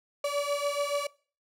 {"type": "beating tone pair", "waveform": "35% pulse", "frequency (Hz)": [571, 578], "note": ["D5", "D5"], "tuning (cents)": [-49, -28], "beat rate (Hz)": 7, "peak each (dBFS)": -29, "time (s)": [0.24, 1.07], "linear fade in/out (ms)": 5, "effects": ["noise-tail reverb RT60 0.4 s tail -22 dB re dry", "low-pass 12000 Hz 12 dB/octave"]}